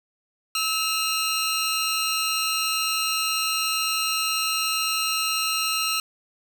25% pulse tone cluster, 1297 / 2812 / 4143 Hz, E6 / F7 / C8, -28 / +11 / -18 cents, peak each -23 dBFS, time 0.55-6 s, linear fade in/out 2 ms, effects 8-bit

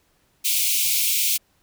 white high-pass noise, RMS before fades -21 dBFS, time 0.44-1.38 s, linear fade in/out 20 ms, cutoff 2200 Hz, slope 96 dB/octave, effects pink hiss -64 dBFS RMS until 1.62 s

